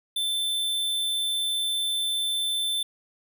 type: tone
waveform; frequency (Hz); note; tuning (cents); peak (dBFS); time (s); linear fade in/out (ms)
square; 3539; A7; +9; -25; 0.16-2.83; 5
effects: none

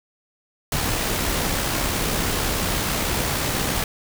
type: noise with amplitude modulation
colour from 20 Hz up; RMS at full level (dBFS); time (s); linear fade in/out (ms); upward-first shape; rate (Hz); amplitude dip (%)
pink; -22; 0.72-3.84; 2; sine; 66.1; 30
effects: none

